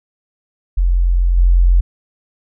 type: tone with level steps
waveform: sine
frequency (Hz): 44.01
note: F1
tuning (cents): +14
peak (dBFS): -10 / -7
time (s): 0.77-1.81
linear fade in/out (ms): 10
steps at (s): 1.37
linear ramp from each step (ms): 10
effects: none